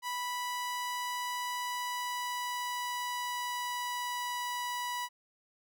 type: tone with pitch glide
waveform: sawtooth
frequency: 985 to 979.3 Hz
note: B5 to B5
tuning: -5 to -15 cents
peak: -30 dBFS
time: 0.02-5.09 s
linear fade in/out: 50 ms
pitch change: -10 cents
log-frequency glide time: 1.6-4.39 s
effects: none